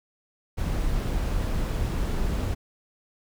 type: noise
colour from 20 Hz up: brown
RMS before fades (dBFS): -26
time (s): 0.57-2.55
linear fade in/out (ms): 20
effects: none